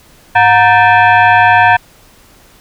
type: tone with frequency modulation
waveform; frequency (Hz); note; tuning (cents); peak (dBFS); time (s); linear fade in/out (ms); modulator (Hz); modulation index
sine; 103.3; G#2; -9; -4; 0.35-1.77; 10; 828; 2.2
effects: pink hiss -44 dBFS RMS until 2.6 s